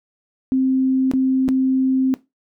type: tone with dropouts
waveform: sine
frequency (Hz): 262.2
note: C4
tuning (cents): +4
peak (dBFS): -14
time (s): 0.52-2.14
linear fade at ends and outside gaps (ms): 0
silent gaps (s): 1.114-1.136 / 1.481-1.488
effects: noise-tail reverb RT60 0.2 s tail -17 dB re dry